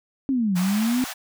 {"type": "linear two-way sweep", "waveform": "sine", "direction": "down then up", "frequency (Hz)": [277.2, 174.61, 260.3], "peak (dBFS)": -19, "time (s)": [0.29, 1.04], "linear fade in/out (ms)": 0, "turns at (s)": 0.57}
{"type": "high-pass noise", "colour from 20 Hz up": "pink", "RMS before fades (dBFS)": -33, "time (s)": [0.55, 1.14], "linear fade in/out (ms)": 20, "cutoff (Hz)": 660, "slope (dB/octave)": 48}
{"effects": []}